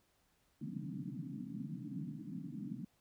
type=band-pass noise; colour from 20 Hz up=pink; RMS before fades=-44 dBFS; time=0.61-2.85 s; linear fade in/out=5 ms; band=130 to 300 Hz; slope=96 dB/octave; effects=pink hiss -75 dBFS RMS until 3 s